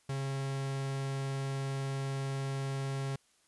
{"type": "tone with vibrato", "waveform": "45% pulse", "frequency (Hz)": 136.1, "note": "C#3", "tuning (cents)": -31, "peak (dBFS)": -33, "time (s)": [0.09, 3.16], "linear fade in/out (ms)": 5, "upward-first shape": "square", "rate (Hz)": 20, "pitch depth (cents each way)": 11, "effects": ["white hiss -69 dBFS RMS until 3.47 s", "resampled to 24000 Hz"]}